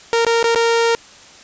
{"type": "tone with dropouts", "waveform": "sawtooth", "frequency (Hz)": 462.7, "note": "A#4", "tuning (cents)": -13, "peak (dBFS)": -9, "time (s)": [0.13, 0.95], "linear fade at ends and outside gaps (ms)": 0, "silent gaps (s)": [[0.249, 0.266], [0.428, 0.442], [0.548, 0.558]], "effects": ["white hiss -42 dBFS RMS until 1.43 s", "resampled to 16000 Hz"]}